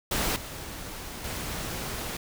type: noise with level steps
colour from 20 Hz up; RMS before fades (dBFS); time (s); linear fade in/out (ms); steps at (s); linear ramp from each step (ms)
pink; -27 / -39 / -34; 0.11-2.17; 5; 0.36 / 1.24; 2
effects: none